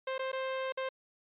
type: tone with dropouts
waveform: sawtooth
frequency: 526 Hz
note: C5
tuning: 9 cents sharp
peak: -29 dBFS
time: 0.07-0.89 s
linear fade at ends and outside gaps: 5 ms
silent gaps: 0.181-0.192 / 0.318-0.329 / 0.723-0.773 s
effects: resampled to 8000 Hz